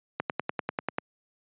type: click train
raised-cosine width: 0.5 ms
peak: -12 dBFS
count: 9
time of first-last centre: 0.2-0.984 s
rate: 10.2 Hz
effects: high-pass 150 Hz 12 dB/octave + resampled to 8000 Hz